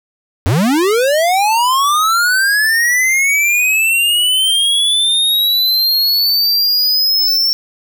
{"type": "linear sweep", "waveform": "square", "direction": "up", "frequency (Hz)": [79, 5450], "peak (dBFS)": -11, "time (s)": [0.46, 7.53], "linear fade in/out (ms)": 0, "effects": []}